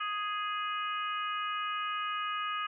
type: harmonic tone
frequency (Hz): 415.3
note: G#4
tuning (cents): 0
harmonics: 3 / 4 / 5 / 6 / 7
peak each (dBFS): -33 / -41 / -46 / -43 / -41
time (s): 0-2.67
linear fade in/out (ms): 10
effects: none